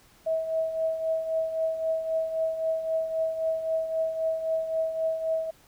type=tone with tremolo; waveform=sine; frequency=645 Hz; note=E5; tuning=38 cents flat; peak=-22 dBFS; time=0.26-5.51 s; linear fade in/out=10 ms; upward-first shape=triangle; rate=3.8 Hz; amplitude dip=65%; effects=pink hiss -58 dBFS RMS until 5.67 s